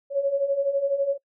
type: beating tone pair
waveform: sine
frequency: 547 / 559 Hz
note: C#5 / C#5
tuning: -23 / +14 cents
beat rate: 12 Hz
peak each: -27 / -22 dBFS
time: 0.1-1.18 s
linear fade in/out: 50 ms
effects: noise-tail reverb RT60 0.1 s tail -23 dB re dry